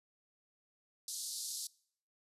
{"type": "band-pass noise", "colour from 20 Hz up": "pink", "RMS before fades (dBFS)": -42, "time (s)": [1.08, 1.67], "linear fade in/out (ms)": 2, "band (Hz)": [4100, 12000], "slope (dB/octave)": 48, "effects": ["noise-tail reverb RT60 0.6 s tail -23 dB re dry", "resampled to 32000 Hz"]}